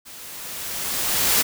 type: noise with level ramp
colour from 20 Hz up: white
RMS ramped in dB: -41 to -17 dBFS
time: 0.05-1.43 s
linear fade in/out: 20 ms
effects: none